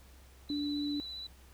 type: tone with vibrato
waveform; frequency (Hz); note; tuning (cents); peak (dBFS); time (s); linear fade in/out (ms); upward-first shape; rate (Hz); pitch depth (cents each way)
sine; 3969; B7; +8; -40; 0.49-1.27; 5; sine; 15; 21
type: tone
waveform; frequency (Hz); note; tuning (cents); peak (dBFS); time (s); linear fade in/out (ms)
sine; 290.8; D4; -17; -32; 0.5-1; 0
effects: added 65 Hz sine -55 dBFS peak until 1.53 s + pink hiss -61 dBFS RMS until 1.53 s